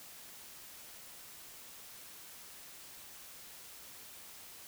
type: silence
effects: white hiss -52 dBFS RMS until 4.67 s